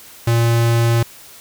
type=tone; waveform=square; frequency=116.54 Hz; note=A#2; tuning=in tune; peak=-13 dBFS; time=0.27-1.03 s; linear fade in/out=5 ms; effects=white hiss -41 dBFS RMS until 1.4 s